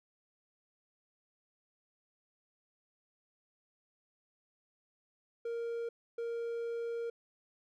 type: tone bursts at uneven times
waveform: triangle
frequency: 466.2 Hz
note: A#4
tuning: in tune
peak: -33 dBFS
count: 2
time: 5.45-5.89 / 6.18-7.1 s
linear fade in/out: 5 ms
effects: none